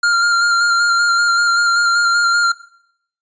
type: tone with vibrato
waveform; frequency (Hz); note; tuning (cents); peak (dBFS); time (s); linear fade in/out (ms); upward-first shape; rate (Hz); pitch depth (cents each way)
square; 1396.9; F6; 0; -12; 0.03-2.52; 5; square; 5.2; 17
effects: noise-tail reverb RT60 0.7 s tail -19 dB re dry + resampled to 16000 Hz